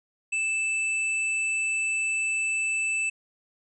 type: tone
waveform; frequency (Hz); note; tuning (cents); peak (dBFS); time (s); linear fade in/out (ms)
square; 2637; E7; 0; -25; 0.32-3.1; 10
effects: resampled to 22050 Hz